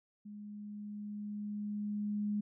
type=tone with level ramp; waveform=sine; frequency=207.7 Hz; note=G#3; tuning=in tune; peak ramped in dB=-45 to -31 dBFS; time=0.25-2.41 s; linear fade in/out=10 ms; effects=none